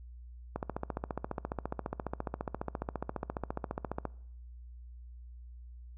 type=click train; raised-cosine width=1 ms; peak=-20 dBFS; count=52; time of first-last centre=0.56-4.053 s; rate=14.6 Hz; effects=noise-tail reverb RT60 0.7 s tail -23 dB re dry + added 60 Hz sine -46 dBFS peak until 5.97 s